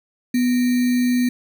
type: tone with sample-and-hold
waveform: sine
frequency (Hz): 246.9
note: B3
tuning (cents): 0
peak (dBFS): -15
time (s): 0.34-1.29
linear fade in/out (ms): 5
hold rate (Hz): 2100
effects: none